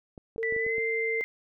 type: clicks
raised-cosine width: 2 ms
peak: -30 dBFS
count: 6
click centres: 0.178 / 0.361 / 0.524 / 0.564 / 0.665 / 0.782 s
type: tone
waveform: sine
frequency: 451.6 Hz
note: A4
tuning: 45 cents sharp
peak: -29 dBFS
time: 0.38-1.21 s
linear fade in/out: 0 ms
type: tone with pitch glide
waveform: sine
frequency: 1975 to 2086 Hz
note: B6 to C7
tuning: 0 to -6 cents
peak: -28 dBFS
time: 0.43-1.24 s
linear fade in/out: 0 ms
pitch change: +94 cents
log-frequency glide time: 0.57-0.79 s
effects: none